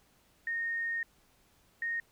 sine tone pair in turn, 1847 / 1854.7 Hz, A#6 / A#6, -16 / -9 cents, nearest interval unison, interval 7 cents, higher second, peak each -31 / -31 dBFS, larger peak neither, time 0.47-1.03 / 1.82-2 s, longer first, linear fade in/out 2 ms, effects pink hiss -67 dBFS RMS until 2.11 s

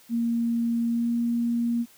sine tone with pitch glide, 233.2 to 235.5 Hz, A#3 to A#3, +1 to +18 cents, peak -22 dBFS, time 0.09-1.86 s, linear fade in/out 50 ms, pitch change +17 cents, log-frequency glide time 0.88-1.12 s, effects white hiss -55 dBFS RMS until 1.97 s

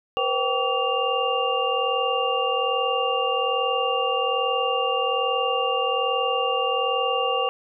sine tone cluster, 477.8 / 519 / 776 / 1144 / 2796 Hz, A#4 / C5 / G5 / D6 / F7, +43 / -14 / -18 / -46 / +1 cents, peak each -27 dBFS, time 0.17-7.49 s, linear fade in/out 0 ms, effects none

